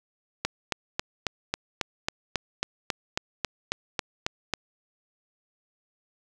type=click train; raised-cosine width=0.2 ms; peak=-8 dBFS; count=16; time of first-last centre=0.45-4.537 s; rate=3.67 Hz; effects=8-bit